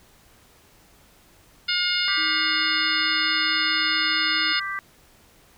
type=harmonic tone; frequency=716 Hz; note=F5; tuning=43 cents sharp; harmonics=2 / 3 / 4 / 5 / 6 / 7; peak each=-28 / -28 / -28 / -28 / -28 / -28 dBFS; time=1.68-4.6 s; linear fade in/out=10 ms
type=chord; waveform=sine; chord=G major; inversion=second; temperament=equal; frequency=1174.7 / 1568 / 1975.5 Hz; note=D6 / G6 / B6; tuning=0 / 0 / 0 cents; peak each=-31 dBFS; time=2.08-4.79 s; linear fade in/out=0 ms
type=tone with vibrato; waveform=sine; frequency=315 Hz; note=D#4; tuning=21 cents sharp; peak=-36 dBFS; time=2.17-4.53 s; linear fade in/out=10 ms; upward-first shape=triangle; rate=4.6 Hz; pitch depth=9 cents each way
effects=pink hiss -55 dBFS RMS until 5.57 s